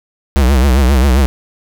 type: tone with vibrato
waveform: square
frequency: 66.3 Hz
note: C2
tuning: 23 cents sharp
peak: -8 dBFS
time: 0.36-1.26 s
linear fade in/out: 0 ms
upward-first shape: triangle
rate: 7.5 Hz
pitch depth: 170 cents each way
effects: none